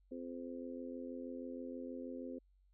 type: harmonic tone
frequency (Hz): 86.3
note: F2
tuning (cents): -20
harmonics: 3 / 4 / 5 / 6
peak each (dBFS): -45 / -51 / -52 / -49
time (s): 0.11-2.39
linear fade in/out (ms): 10
effects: added 47 Hz sine -67 dBFS peak until 2.73 s